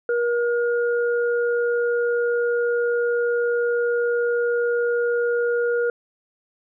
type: tone pair together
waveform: sine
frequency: 476.7 / 1428.5 Hz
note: A#4 / F6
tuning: +39 / +39 cents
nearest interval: octave + perfect fifth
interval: 1900 cents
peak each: -19 / -27 dBFS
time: 0.09-5.9 s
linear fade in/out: 2 ms
effects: none